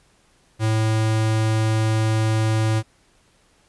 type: tone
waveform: square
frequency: 110 Hz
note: A2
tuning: in tune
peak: -18 dBFS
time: 0.59-2.83 s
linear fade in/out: 50 ms
effects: pink hiss -59 dBFS RMS until 3.68 s + resampled to 24000 Hz